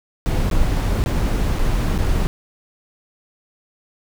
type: noise with dropouts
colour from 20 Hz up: brown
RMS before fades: -18 dBFS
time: 0.26-2.27 s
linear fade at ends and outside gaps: 0 ms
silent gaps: 0.5-0.512 / 1.039-1.061 / 1.586-1.593 / 1.978-1.986 s
effects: none